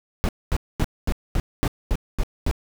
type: noise bursts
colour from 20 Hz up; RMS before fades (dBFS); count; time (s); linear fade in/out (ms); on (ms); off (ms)
brown; -20; 9; 0.24-2.512; 0; 48; 230
effects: none